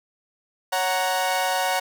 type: chord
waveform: sawtooth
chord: F# major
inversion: second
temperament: equal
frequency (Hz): 554.4 / 740 / 932.3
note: C#5 / F#5 / A#5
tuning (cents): 0 / 0 / 0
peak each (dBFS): -24 / -20 / -23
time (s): 0.72-1.8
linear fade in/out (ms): 10
effects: none